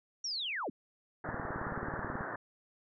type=linear sweep; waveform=sine; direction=down; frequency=5810 to 164.81 Hz; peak=-34 dBFS; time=0.24-0.7 s; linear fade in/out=5 ms
type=band-pass noise; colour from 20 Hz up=white; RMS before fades=-40 dBFS; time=1.24-2.36 s; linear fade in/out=5 ms; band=100 to 1800 Hz; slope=96 dB/octave
type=click train; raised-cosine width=3 ms; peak=-27 dBFS; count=18; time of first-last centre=1.29-2.209 s; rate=18.5 Hz
effects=none